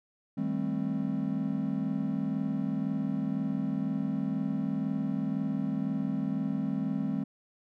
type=chord; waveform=triangle; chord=A half-diminished seventh; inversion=second; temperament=just; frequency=158.4 / 198 / 220 / 264 Hz; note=Eb3 / G3 / A3 / C4; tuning=+31 / +18 / 0 / +16 cents; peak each=-34 / -31 / -33 / -31 dBFS; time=0.37-7.24 s; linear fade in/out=10 ms; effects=none